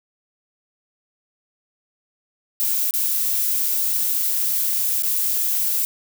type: noise with dropouts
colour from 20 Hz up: violet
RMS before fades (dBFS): -21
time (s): 2.6-5.85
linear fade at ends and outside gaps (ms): 0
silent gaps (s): 2.908-2.938 / 5.023-5.033
effects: none